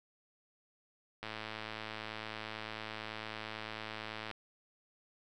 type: click train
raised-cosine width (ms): 0.3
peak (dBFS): -25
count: 337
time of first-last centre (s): 1.23-4.313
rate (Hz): 109
effects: none